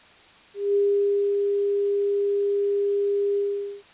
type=tone with ADSR envelope; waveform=sine; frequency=403.4 Hz; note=G4; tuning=50 cents sharp; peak=-17 dBFS; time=0.54-3.83 s; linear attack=210 ms; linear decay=580 ms; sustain=-3 dB; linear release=460 ms; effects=white hiss -51 dBFS RMS until 3.93 s + resampled to 8000 Hz